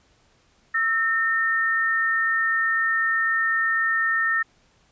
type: tone pair together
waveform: sine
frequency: 1318.1 / 1822 Hz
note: E6 / A#6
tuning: -1 / -40 cents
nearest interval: tritone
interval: 561 cents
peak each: -26 / -20 dBFS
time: 0.74-4.43 s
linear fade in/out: 10 ms
effects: pink hiss -61 dBFS RMS until 4.91 s + resampled to 16000 Hz